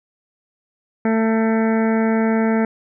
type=harmonic tone; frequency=222.9 Hz; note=A3; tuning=23 cents sharp; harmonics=1 / 2 / 3 / 4 / 6 / 7 / 8 / 9 / 10; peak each=-16 / -22 / -26 / -28 / -32 / -33 / -34 / -35 / -36 dBFS; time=1.05-2.65 s; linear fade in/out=2 ms; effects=none